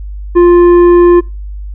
sine tone with tanh clipping, 349.6 Hz, F4, 2 cents sharp, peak -3 dBFS, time 0.35-1.21 s, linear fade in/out 20 ms, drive 8 dB, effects noise-tail reverb RT60 0.3 s tail -25 dB re dry + added 50 Hz sine -20 dBFS peak until 1.74 s

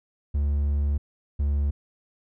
triangle tone pair in turn, 72 / 71.62 Hz, D2 / D2, -34 / -43 cents, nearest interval unison, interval 9 cents, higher first, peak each -19 dBFS, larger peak neither, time 0.34-0.98 / 1.39-1.71 s, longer first, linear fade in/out 10 ms, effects none

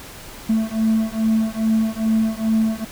triangle beating tone pair, 220 / 222.4 Hz, A3 / A3, 0 / +19 cents, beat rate 2.4 Hz, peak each -17 dBFS, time 0.49-2.85 s, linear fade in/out 10 ms, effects tanh soft clip ceiling -8 dBFS + pink hiss -38 dBFS RMS until 2.91 s

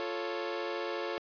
sawtooth chord, F augmented, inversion none, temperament equal, 349.2 / 440 / 554.4 Hz, F4 / A4 / C#5, 0 / 0 / 0 cents, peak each -34 dBFS, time 0-1.18 s, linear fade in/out 0 ms, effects resampled to 11025 Hz

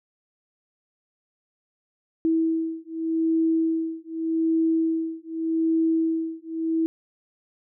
sine beating tone pair, 324.5 / 325.34 Hz, E4 / E4, -27 / -23 cents, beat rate 0.84 Hz, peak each -24 dBFS, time 2.25-6.86 s, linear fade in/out 0 ms, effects none

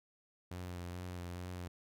sawtooth tone with vibrato, 89 Hz, F2, 33 cents sharp, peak -38 dBFS, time 0.51-1.68 s, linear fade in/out 5 ms, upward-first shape sine, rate 2.3 Hz, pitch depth 27 cents each way, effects none

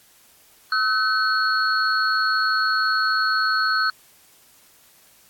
sine tone cluster, 1295 / 1515 / 4337 Hz, E6 / F#6 / C#8, -31 / +40 / -39 cents, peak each -22 / -21 / -25 dBFS, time 0.72-3.9 s, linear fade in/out 2 ms, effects white hiss -54 dBFS RMS until 5.29 s + AAC 64 kbps

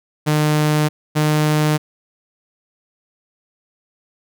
sawtooth tone pair in turn, 151.6 / 152.24 Hz, D#3 / D#3, -45 / -37 cents, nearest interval unison, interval 8 cents, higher second, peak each -10 dBFS, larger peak neither, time 0.26-0.89 / 1.15-1.78 s, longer neither, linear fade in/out 20 ms, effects none

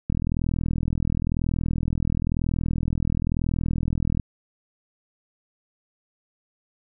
click train, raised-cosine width 5 ms, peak -12 dBFS, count 169, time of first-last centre 0.1-4.198 s, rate 41 Hz, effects none

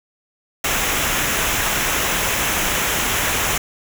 pink noise with comb filter, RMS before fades -20 dBFS, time 0.64-3.58 s, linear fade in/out 5 ms, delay 0.22 ms, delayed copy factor -0.55, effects none

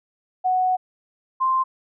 sine tone pair in turn, 740 / 1046.5 Hz, F#5 / C6, 0 / 0 cents, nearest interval tritone, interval 600 cents, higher second, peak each -17 / -17 dBFS, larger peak neither, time 0.44-0.77 / 1.4-1.64 s, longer first, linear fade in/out 20 ms, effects none

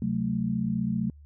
sine chord, F# diminished, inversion second, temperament equal, 130.81 / 185 / 220 Hz, C3 / F#3 / A3, 0 / 0 / 0 cents, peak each -32 / -29 / -28 dBFS, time 0.02-1.1 s, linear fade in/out 2 ms, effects added 73 Hz sine -47 dBFS peak until 1.25 s

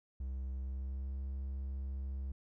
triangle tone with pitch glide, 65.41 to 67.13 Hz, C2 to C2, 0 to +45 cents, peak -35 dBFS, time 0.2-2.32 s, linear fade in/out 5 ms, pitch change +45 cents, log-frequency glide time 0.59-1.18 s, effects none

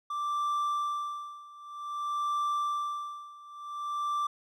triangle tone with tremolo, 1174.7 Hz, D6, in tune, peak -25 dBFS, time 0.1-4.27 s, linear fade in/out 5 ms, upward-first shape sine, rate 0.53 Hz, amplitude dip 90%, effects none

